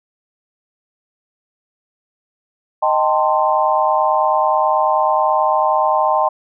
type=chord; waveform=sine; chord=A half-diminished seventh; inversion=second; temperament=equal with one note detuned; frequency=622.3 / 784 / 893.3 / 1046.5 Hz; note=Eb5 / G5 / A5 / C6; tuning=0 / 0 / +26 / 0 cents; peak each=-18 dBFS; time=2.82-6.29 s; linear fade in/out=10 ms; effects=none